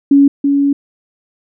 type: tone pair in turn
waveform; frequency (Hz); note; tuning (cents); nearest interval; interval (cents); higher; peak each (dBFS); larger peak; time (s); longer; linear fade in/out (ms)
sine; 280.2 / 281.5; C#4 / C#4; +19 / +27; unison; 8; second; -4 / -9; first; 0.11-0.28 / 0.44-0.73; second; 5
effects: none

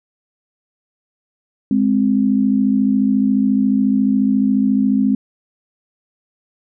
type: tone pair together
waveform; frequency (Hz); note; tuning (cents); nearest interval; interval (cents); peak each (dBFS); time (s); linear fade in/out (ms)
sine; 207.7 / 261.9; G#3 / C4; 0 / +2; major third; 402; -15; 1.71-5.15; 2
effects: none

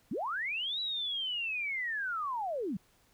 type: linear two-way sweep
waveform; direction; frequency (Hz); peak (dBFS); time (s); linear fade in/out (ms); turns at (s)
sine; up then down; 161.4 to 3951 to 161.4; -32; 0.11-2.77; 5; 0.8
effects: pink hiss -67 dBFS RMS until 3.13 s

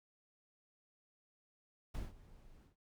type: noise with ADSR envelope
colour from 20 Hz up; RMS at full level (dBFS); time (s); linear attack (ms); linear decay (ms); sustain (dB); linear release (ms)
brown; -39; 1.94-2.76; 8; 170; -20; 130
effects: none

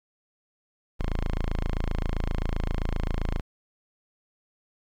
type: tone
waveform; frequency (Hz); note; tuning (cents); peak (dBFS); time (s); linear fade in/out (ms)
sawtooth; 27.63; A0; +8; -21; 0.99-3.41; 20
effects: low-pass 4000 Hz 12 dB/octave + 9-bit

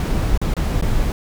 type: noise with dropouts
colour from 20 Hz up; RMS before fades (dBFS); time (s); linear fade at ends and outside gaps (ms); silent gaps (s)
brown; -18; 0-1.12; 1; 0.376-0.415 / 0.539-0.566 / 0.812-0.824
effects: none

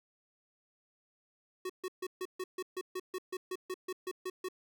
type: tone bursts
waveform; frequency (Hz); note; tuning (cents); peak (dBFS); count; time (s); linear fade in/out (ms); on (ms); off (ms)
square; 370; F#4; 0; -36; 16; 1.65-4.486; 5; 46; 140
effects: none

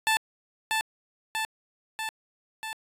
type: tone with echo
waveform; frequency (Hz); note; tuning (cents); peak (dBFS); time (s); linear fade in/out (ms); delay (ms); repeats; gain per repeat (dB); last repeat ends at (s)
15% pulse; 880; A5; 0; -15; 0.07-0.17; 0; 640; 4; -3; 2.73
effects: resampled to 32000 Hz

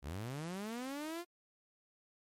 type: linear sweep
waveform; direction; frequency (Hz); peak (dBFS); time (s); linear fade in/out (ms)
sawtooth; up; 61.74 to 354.9; -36; 0.02-1.25; 50
effects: MP3 64 kbps

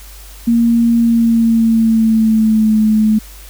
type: tone with pitch glide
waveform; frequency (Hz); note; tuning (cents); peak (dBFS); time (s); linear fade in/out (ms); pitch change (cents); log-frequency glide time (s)
sine; 233.1 to 216.2; A#3 to A3; 0 to -30; -8; 0.47-3.19; 10; -130; 0.97-2.79
effects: added 50 Hz sine -34 dBFS peak until 3.49 s + white hiss -39 dBFS RMS until 3.49 s

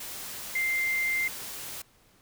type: tone in noise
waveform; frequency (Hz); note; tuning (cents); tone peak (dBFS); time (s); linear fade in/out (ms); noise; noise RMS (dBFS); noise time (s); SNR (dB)
sine; 2093; C7; 0; -25; 0.55-1.28; 5; white; -39; 0-1.82; +11
effects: pink hiss -62 dBFS RMS until 2.21 s

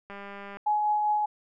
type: click train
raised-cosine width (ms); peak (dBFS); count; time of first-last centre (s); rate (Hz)
0.5; -27; 95; 0.1-0.57; 200
type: tone with tremolo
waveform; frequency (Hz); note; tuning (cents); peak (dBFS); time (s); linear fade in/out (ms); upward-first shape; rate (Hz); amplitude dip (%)
sine; 842; G#5; +24; -21; 0.66-1.26; 10; triangle; 5; 30
effects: none

